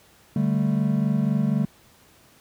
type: chord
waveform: triangle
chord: D suspended fourth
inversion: none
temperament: equal with one note detuned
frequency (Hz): 147.6 / 196 / 220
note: D3 / G3 / A3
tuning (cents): +9 / 0 / 0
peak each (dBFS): -22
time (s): 0.36-1.65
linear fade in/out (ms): 2
effects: pink hiss -55 dBFS RMS until 2.4 s + high-pass 60 Hz 12 dB/octave